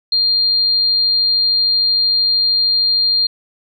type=tone with amplitude modulation; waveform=sine; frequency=4200 Hz; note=C8; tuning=6 cents sharp; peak=-10 dBFS; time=0.12-3.27 s; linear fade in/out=5 ms; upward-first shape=sine; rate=93.1 Hz; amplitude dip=35%; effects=none